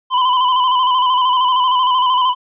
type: tone with vibrato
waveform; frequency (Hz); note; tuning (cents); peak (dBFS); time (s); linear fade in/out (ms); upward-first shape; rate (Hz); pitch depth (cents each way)
square; 1012; B5; +42; -12; 0.1-2.35; 50; square; 13; 39
effects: resampled to 8000 Hz